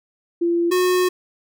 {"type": "tone pair in turn", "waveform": ["sine", "square"], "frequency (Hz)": [342, 364], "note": ["F4", "F#4"], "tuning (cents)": [-36, -28], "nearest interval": "minor second", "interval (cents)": 108, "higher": "second", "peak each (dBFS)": -16, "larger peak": "neither", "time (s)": [[0.41, 0.71], [0.71, 1.09]], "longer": "second", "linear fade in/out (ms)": 10, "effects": []}